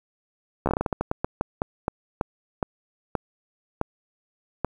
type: slowing click train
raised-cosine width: 1 ms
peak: -9 dBFS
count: 20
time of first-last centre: 0.66-4.647 s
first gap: 13 ms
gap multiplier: 1.26
effects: 8-bit